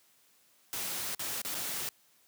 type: noise with dropouts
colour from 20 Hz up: white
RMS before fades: -36 dBFS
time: 0.73-1.89 s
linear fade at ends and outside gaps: 0 ms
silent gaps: 1.148-1.194 / 1.417-1.449 / 1.545-1.55 s
effects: white hiss -66 dBFS RMS until 2.27 s + high-pass 100 Hz 12 dB/octave